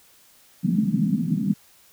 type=band-pass noise; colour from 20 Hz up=pink; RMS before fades=-22 dBFS; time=0.63-1.54 s; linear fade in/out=20 ms; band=160 to 240 Hz; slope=48 dB/octave; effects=white hiss -55 dBFS RMS until 1.92 s